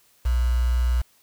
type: tone with quantisation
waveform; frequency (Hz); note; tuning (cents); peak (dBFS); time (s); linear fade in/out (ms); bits
sine; 60.6; B1; -32; -18; 0.25-1.02; 10; 6
effects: white hiss -60 dBFS RMS until 1.22 s